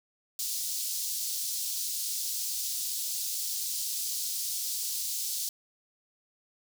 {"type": "high-pass noise", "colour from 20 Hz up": "pink", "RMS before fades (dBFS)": -33, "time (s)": [0.39, 5.49], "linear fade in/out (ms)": 2, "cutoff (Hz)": 4500, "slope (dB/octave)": 24, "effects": []}